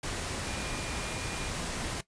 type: tone in noise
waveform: sine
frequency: 2418 Hz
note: D7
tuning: 50 cents sharp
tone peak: -43 dBFS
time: 0.46-1.49 s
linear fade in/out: 5 ms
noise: pink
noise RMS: -35 dBFS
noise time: 0.03-2.01 s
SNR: -11 dB
effects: noise-tail reverb RT60 0.1 s tail -17 dB re dry + resampled to 22050 Hz